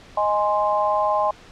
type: chord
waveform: sine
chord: Ab major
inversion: second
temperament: equal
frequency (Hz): 622.3 / 830.6 / 1046.5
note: Eb5 / Ab5 / C6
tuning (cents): 0 / 0 / 0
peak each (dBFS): -22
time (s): 0.17-1.31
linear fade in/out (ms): 5
effects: pink hiss -46 dBFS RMS until 1.51 s + low-pass 5000 Hz 12 dB/octave